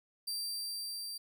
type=tone with level ramp; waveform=sawtooth; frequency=4699 Hz; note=D8; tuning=in tune; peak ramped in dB=-32 to -37 dBFS; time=0.27-1.18 s; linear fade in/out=10 ms; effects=none